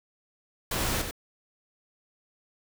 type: noise with echo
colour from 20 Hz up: pink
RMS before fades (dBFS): -29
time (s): 0.71-1.02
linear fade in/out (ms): 5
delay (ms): 91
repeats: 1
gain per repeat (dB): -6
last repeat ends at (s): 1.111
effects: none